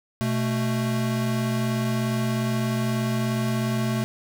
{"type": "tone pair together", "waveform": "square", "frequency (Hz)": [123.99, 220.8], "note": ["B2", "A3"], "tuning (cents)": [7, 6], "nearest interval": "minor seventh", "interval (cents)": 999, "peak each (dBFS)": -26, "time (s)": [0.21, 4.04], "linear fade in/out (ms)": 0, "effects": []}